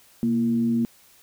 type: tone with frequency modulation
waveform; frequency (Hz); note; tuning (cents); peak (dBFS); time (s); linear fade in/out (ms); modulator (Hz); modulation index
sine; 233.1; A#3; 0; -19; 0.23-0.85; 0; 105; 0.39
effects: white hiss -55 dBFS RMS until 1.22 s